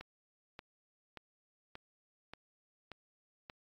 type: click train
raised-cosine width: 0.3 ms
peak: -30 dBFS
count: 7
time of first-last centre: 0.01-3.498 s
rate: 1.72 Hz
effects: AAC 64 kbps